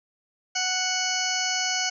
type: harmonic tone with a mistuned harmonic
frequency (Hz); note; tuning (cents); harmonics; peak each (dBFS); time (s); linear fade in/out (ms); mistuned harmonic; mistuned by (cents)
740; F#5; 0; 1 / 2 / 3 / 4 / 6 / 7 / 8 / 9; -32 / -32 / -32 / -32 / -32 / -32 / -32 / -32; 0.55-1.9; 10; 9; -26
effects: none